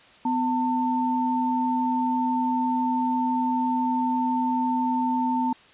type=tone pair together; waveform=sine; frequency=251.7 / 897 Hz; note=B3 / A5; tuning=+33 / +33 cents; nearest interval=octave + minor seventh; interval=2200 cents; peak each=-24 dBFS; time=0.25-5.53 s; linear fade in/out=5 ms; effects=white hiss -52 dBFS RMS until 5.73 s + resampled to 8000 Hz